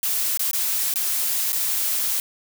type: noise with dropouts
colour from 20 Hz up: blue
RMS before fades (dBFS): -23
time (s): 0.03-2.2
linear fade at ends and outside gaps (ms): 1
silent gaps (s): 0.374-0.394 / 0.512-0.532 / 0.939-0.958 / 1.522-1.529
effects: none